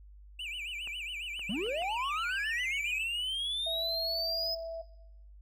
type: tone with vibrato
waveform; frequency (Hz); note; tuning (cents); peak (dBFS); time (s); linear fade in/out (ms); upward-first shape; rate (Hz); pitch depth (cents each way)
triangle; 2639; E7; +1; -35; 0.39-3.03; 5; sine; 7.3; 230
type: clicks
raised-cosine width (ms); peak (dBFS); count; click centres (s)
0.5; -35; 4; 0.874 / 1.394 / 1.664 / 1.821
type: linear sweep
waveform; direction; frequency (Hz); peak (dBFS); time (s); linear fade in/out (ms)
triangle; up; 172.8 to 5110; -30; 1.49-4.55; 5
type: tone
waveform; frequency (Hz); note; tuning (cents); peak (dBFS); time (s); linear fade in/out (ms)
sine; 659; E5; -1; -35; 3.66-4.82; 10
effects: noise-tail reverb RT60 0.8 s tail -19 dB re dry + added 50 Hz sine -50 dBFS peak until 5.41 s